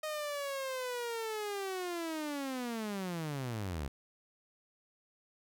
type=linear sweep; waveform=sawtooth; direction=down; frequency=622.3 to 64.8 Hz; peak=-32 dBFS; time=0.03-3.88 s; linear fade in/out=5 ms; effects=none